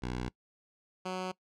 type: tone pair in turn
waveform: 10% pulse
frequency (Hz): 61.74 / 185.01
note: B1 / F#3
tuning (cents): 0 / 0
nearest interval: octave + perfect fifth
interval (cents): 1900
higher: second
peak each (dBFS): -26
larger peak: neither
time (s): 0.02-0.29 / 1.05-1.32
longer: neither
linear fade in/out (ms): 10
effects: noise-tail reverb RT60 0.1 s tail -22 dB re dry + low-pass 6000 Hz 12 dB/octave